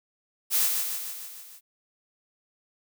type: noise with echo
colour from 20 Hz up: blue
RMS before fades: -23 dBFS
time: 0.5-0.71 s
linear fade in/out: 50 ms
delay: 150 ms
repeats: 6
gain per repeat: -4 dB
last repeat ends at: 1.61 s
effects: none